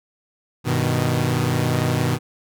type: chord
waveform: sawtooth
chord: G augmented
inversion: none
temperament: equal with one note detuned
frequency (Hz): 98 / 124.19 / 155.56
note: G2 / B2 / D#3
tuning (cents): 0 / +10 / 0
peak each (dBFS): -22 / -17 / -19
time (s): 0.64-2.19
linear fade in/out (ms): 50
effects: none